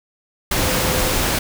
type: tone in noise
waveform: sine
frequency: 512 Hz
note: C5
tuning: 38 cents flat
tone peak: -26 dBFS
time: 0.61-1.13 s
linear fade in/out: 5 ms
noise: pink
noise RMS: -19 dBFS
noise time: 0.51-1.39 s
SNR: -10 dB
effects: none